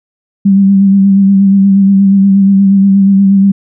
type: tone with vibrato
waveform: sine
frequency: 196 Hz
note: G3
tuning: in tune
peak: -3 dBFS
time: 0.45-3.52 s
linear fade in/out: 10 ms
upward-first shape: sine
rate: 8.4 Hz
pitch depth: 29 cents each way
effects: none